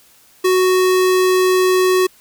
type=tone; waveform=square; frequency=370.2 Hz; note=F#4; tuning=1 cent sharp; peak=-12 dBFS; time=0.44-2.07 s; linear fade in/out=10 ms; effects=white hiss -50 dBFS RMS until 2.2 s